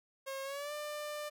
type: tone with pitch glide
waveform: sawtooth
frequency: 540 to 595.7 Hz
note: C#5 to D5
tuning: -45 to +24 cents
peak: -35 dBFS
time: 0.26-1.3 s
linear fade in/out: 20 ms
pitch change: +169 cents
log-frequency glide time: 0.43-0.73 s
effects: none